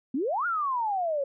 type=exponential two-way sweep; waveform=sine; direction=up then down; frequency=240.2 to 1452 to 538 Hz; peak=-25 dBFS; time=0.14-1.24 s; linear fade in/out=5 ms; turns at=0.46 s; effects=none